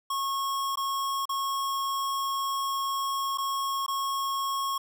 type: tone with dropouts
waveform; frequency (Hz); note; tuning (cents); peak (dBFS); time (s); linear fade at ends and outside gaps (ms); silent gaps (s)
square; 1093; C#6; -25; -28; 0.1-4.78; 5; 0.757-0.772 / 1.255-1.292 / 3.375-3.382 / 3.864-3.88
effects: none